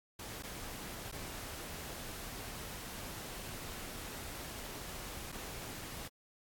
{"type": "noise with dropouts", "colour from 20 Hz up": "pink", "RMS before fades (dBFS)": -45, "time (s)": [0.19, 6.08], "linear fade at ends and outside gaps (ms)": 5, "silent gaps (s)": [[0.425, 0.433], [1.116, 1.124], [5.32, 5.324]], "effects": ["AAC 64 kbps"]}